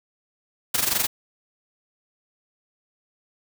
white noise with amplitude modulation, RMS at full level -20 dBFS, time 0.74-1.07 s, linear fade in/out 5 ms, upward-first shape sine, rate 23.4 Hz, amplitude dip 75%, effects none

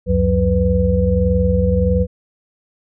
sine tone cluster, 69.4 / 90.9 / 182 / 495.7 Hz, C#2 / F#2 / F#3 / B4, +3 / -30 / -28 / +6 cents, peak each -18 dBFS, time 0.06-2.07 s, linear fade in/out 50 ms, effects none

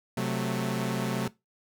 sawtooth chord, F# diminished, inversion second, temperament equal, 130.81 / 185 / 220 Hz, C3 / F#3 / A3, 0 / 0 / 0 cents, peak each -28 dBFS, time 0.17-1.28 s, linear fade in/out 5 ms, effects noise-tail reverb RT60 0.2 s tail -19 dB re dry

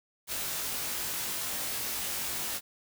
white noise with comb filter, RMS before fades -34 dBFS, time 0.27-2.61 s, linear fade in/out 50 ms, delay 20 ms, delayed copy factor +0.75, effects none

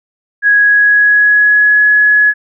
sine tone with pitch glide, 1661.2 to 1690.2 Hz, G#6 to G#6, 0 to +30 cents, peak -5 dBFS, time 0.42-2.34 s, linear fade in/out 50 ms, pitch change +30 cents, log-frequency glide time 0.55-1.84 s, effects none

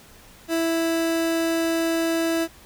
30% pulse tone, 329.6 Hz, E4, in tune, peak -18 dBFS, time 0.48-2.48 s, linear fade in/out 50 ms, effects pink hiss -49 dBFS RMS until 2.65 s

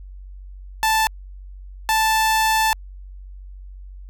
sawtooth tone pair in turn, 880 / 880 Hz, A5 / A5, 0 / 0 cents, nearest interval unison, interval 0 cents, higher neither, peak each -12 dBFS, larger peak neither, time 0.83-1.07 / 1.89-2.73 s, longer second, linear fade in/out 0 ms, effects added 47 Hz sine -35 dBFS peak until 4.09 s

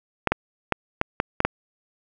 clicks, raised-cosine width 0.5 ms, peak -4 dBFS, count 7, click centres 0.273 / 0.32 / 0.723 / 1.014 / 1.201 / 1.404 / 1.45 s, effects none

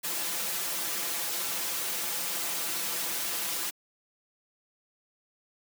white noise with comb filter, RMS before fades -32 dBFS, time 0.03-3.71 s, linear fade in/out 20 ms, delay 5.9 ms, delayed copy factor +0.8, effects high-pass 200 Hz 12 dB/octave

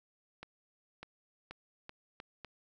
accelerating click train, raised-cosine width 0.3 ms, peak -29 dBFS, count 6, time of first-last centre 0.43-2.447 s, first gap 600 ms, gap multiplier 0.8, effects none

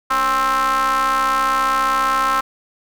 square ring-modulated tone, 128.6 Hz, C3, 30 cents flat, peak -13 dBFS, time 0.1-2.41 s, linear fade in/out 10 ms, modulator 1190 Hz, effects none

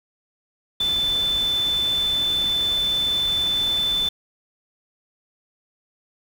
sine tone in noise, 3520 Hz, A7, in tune, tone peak -19 dBFS, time 0.8-4.09 s, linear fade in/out 5 ms, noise pink, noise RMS -35 dBFS, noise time 0.8-4.09 s, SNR +13 dB, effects none

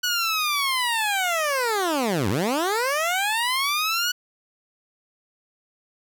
15% pulse linear two-way sweep, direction down then up, 1480 to 86 to 1480 Hz, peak -15 dBFS, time 0.03-4.12 s, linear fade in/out 10 ms, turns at 2.29 s, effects none

